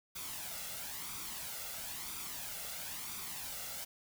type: noise with flanger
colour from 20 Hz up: white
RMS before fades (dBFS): -43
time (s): 0.15-3.85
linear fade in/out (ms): 10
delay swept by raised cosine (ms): 0.84 to 1.48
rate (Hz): 1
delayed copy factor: +0.55
effects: none